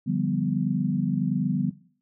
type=chord; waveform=sine; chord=G dominant seventh; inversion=second; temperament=equal; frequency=146.83 / 174.61 / 196 / 246.9 Hz; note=D3 / F3 / G3 / B3; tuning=0 / 0 / 0 / 0 cents; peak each=-28 dBFS; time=0.06-1.71 s; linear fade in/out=20 ms; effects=noise-tail reverb RT60 0.5 s tail -18 dB re dry